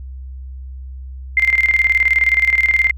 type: tone with tremolo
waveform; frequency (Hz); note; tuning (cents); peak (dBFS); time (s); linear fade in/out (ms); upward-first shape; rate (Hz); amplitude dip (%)
sine; 2093; C7; 0; -9; 1.37-2.91; 2; square; 19; 70
effects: added 65 Hz sine -28 dBFS peak until 2.97 s